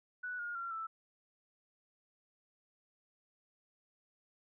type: tone with pitch steps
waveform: sine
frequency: 1480 / 1425.5 / 1372.9 / 1322.3 Hz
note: F#6 / F6 / F6 / E6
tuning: 0 / +35 / -30 / +5 cents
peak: -38 dBFS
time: 0.23-0.87 s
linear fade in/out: 10 ms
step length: 160 ms
effects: none